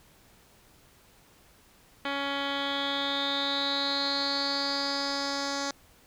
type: tone with low-pass filter sweep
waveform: 10% pulse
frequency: 279.5 Hz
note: C#4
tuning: 14 cents sharp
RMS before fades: -30 dBFS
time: 2.05-5.71 s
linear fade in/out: 2 ms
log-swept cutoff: 2900 to 5700 Hz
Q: 9.2
effects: pink hiss -59 dBFS RMS until 6.06 s